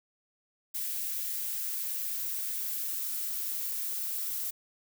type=noise with high-pass filter sweep; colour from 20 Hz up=violet; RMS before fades=-34 dBFS; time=0.74-4.51 s; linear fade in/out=10 ms; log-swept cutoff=1800 to 1000 Hz; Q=1.7; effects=none